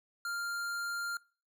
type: tone with hard clipping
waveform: sine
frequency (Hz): 1396.9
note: F6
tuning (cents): 0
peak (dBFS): -36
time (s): 0.25-1.17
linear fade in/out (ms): 2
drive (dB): 17
effects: noise-tail reverb RT60 0.4 s tail -23 dB re dry